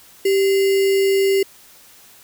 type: tone with sample-and-hold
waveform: sine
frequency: 390.6 Hz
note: G4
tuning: 6 cents flat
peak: -13 dBFS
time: 0.25-1.43 s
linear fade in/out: 5 ms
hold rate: 2450 Hz
effects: white hiss -47 dBFS RMS until 2.23 s